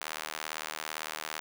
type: tone with high-pass filter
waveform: sawtooth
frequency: 77.78 Hz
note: D#2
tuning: in tune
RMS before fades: -39 dBFS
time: 0.01-1.4 s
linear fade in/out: 0 ms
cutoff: 1100 Hz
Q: 0.73
effects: none